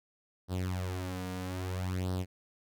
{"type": "tone with flanger", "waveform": "sawtooth", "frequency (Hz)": 92, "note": "F#2", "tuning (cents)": -9, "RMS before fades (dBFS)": -35, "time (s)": [0.48, 2.26], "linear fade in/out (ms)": 50, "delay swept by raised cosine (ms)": [0.21, 4.21], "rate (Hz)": 0.61, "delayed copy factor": 0.75, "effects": []}